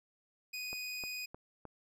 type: tone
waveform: 25% pulse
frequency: 2489 Hz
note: D#7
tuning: in tune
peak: -35 dBFS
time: 0.53-1.26 s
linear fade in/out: 10 ms
type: click train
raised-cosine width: 1 ms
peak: -32 dBFS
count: 4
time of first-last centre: 0.73-1.653 s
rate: 3.25 Hz
effects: none